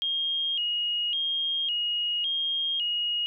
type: tone with vibrato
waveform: sine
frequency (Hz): 3051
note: G7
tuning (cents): -48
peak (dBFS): -25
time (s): 0.02-3.26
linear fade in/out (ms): 0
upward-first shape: square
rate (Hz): 0.9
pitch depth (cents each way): 100
effects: none